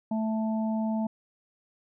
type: harmonic tone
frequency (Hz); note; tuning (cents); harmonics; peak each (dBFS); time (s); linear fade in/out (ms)
220; A3; 0; 1 / 3 / 4; -26 / -36 / -38; 0.11-1.07; 5
effects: none